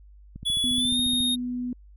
click train, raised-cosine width 5 ms, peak -26 dBFS, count 13, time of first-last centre 0.36-1.205 s, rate 14.2 Hz
square tone with pitch glide, 3400 to 3708 Hz, G#7 to A#7, +40 to -10 cents, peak -23 dBFS, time 0.45-1.36 s, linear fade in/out 20 ms, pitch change +150 cents, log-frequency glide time 0.75-0.99 s
sine tone, 246.9 Hz, B3, in tune, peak -27 dBFS, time 0.64-1.73 s, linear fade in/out 2 ms
effects added 50 Hz sine -47 dBFS peak until 1.96 s

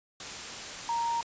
sine tone in noise, 932.3 Hz, A#5, in tune, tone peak -27 dBFS, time 0.89-1.21 s, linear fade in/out 2 ms, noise white, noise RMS -39 dBFS, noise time 0.2-1.23 s, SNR +9 dB, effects resampled to 16000 Hz

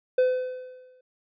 triangle tone with exponential decay, 508 Hz, B4, 49 cents sharp, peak -14 dBFS, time 0.18-1.01 s, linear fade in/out 5 ms, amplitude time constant 180 ms, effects resampled to 11025 Hz

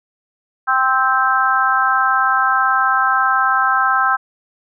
harmonic tone, 261.6 Hz, C4, in tune, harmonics 3 / 4 / 5 / 6, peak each -20 / -19 / -16 / -18 dBFS, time 0.67-4.17 s, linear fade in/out 20 ms, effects none

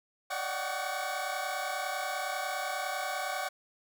25% pulse tone cluster, 577 / 614 / 734 / 764 / 1122 Hz, D5 / D#5 / F#5 / G5 / C#6, -31 / -23 / -14 / -45 / +21 cents, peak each -37 / -39 / -34 / -33 / -37 dBFS, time 0.3-3.49 s, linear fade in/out 10 ms, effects none

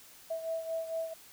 sine beating tone pair, 652 / 656.4 Hz, E5 / E5, -19 / -8 cents, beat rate 4.4 Hz, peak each -34 / -40 dBFS, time 0.3-1.14 s, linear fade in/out 10 ms, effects white hiss -55 dBFS RMS until 1.32 s

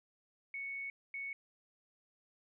sine tone bursts at uneven times, 2217 Hz, C#7, in tune, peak -39 dBFS, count 2, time 0.54-0.9 / 1.14-1.33 s, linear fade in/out 2 ms, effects none

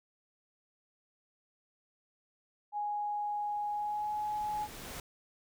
sine tone with pitch glide, 830 to 842.6 Hz, G#5 to G#5, -1 to +25 cents, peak -32 dBFS, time 2.72-4.68 s, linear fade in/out 50 ms, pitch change +26 cents, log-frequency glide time 3.71-4.13 s
pink noise with exponential growth, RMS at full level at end -42 dBFS, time 2.74-5 s, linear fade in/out 2 ms, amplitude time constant 490 ms
effects none

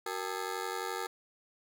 15% pulse ring-modulated tone, 421 Hz, G#4, 24 cents sharp, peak -25 dBFS, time 0.06-1.07 s, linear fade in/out 5 ms, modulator 45.8 Hz, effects none

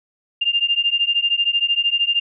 sine beating tone pair, 2795 / 2808 Hz, F7 / F7, +1 / +9 cents, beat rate 13 Hz, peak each -19 dBFS, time 0.41-2.2 s, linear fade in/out 10 ms, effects none

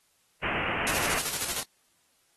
white low-pass noise, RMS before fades -31 dBFS, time 0.42-1.2 s, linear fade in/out 20 ms, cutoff 2900 Hz, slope 96 dB/octave
white noise with tremolo, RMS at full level -29 dBFS, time 0.87-1.63 s, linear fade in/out 0 ms, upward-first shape square, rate 13 Hz, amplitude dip 50%
effects white hiss -68 dBFS RMS until 2.36 s + AAC 32 kbps

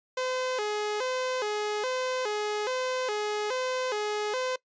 sawtooth tone with vibrato, 463.7 Hz, A#4, 9 cents flat, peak -24 dBFS, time 0.17-4.56 s, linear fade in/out 5 ms, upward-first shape square, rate 1.2 Hz, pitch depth 170 cents each way, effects noise-tail reverb RT60 0.1 s tail -21 dB re dry + resampled to 16000 Hz

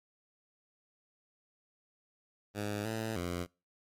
10% pulse tone with pitch steps, 103.8 / 111.3 / 87.8 Hz, G#2 / A2 / F2, 0 / +20 / +10 cents, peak -26 dBFS, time 2.54-3.47 s, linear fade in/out 50 ms, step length 310 ms, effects noise-tail reverb RT60 0.3 s tail -25 dB re dry + MP3 64 kbps

